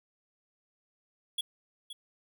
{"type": "tone with echo", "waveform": "square", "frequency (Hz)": 3358, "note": "G#7", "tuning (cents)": 18, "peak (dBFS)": -30, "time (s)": [1.38, 1.41], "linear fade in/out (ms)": 5, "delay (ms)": 520, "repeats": 1, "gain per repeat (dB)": -11, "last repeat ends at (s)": 1.93, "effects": []}